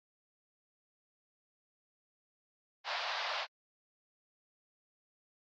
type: band-pass noise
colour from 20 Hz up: pink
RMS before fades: -37 dBFS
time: 2.84-3.47 s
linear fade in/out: 50 ms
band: 610 to 4900 Hz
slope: 48 dB/octave
effects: MP3 48 kbps